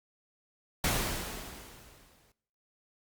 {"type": "noise with exponential decay", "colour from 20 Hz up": "pink", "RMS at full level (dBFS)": -27, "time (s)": [0.84, 2.32], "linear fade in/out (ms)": 2, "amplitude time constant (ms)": 320, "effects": ["noise-tail reverb RT60 0.7 s tail -20 dB re dry", "Opus 48 kbps"]}